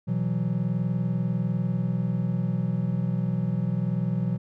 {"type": "chord", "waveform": "triangle", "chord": "B suspended fourth", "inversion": "none", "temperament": "equal", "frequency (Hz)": [123.47, 164.81, 185], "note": ["B2", "E3", "F#3"], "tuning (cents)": [0, 0, 0], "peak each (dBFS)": -26, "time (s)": [0.07, 4.38], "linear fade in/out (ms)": 20, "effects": []}